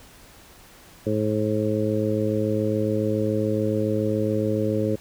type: harmonic tone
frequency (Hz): 107.1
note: A2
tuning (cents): -46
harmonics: 1 / 2 / 3 / 4 / 5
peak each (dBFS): -27 / -27 / -27 / -27 / -27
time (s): 1.06-4.96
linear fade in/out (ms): 10
effects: pink hiss -49 dBFS RMS until 5 s